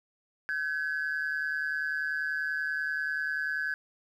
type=tone pair together; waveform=sine; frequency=1531.7 / 1682 Hz; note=G6 / G#6; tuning=-41 / +22 cents; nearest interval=major second; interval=163 cents; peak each=-30 / -31 dBFS; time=0.49-3.74 s; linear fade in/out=0 ms; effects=tanh soft clip ceiling -24 dBFS + 10-bit